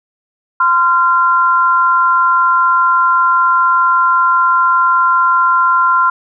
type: tone pair together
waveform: sine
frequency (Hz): 1033.9 / 1379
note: C6 / F6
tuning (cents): -21 / -22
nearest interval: perfect fourth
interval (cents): 499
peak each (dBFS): -11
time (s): 0.6-6.1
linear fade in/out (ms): 5
effects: none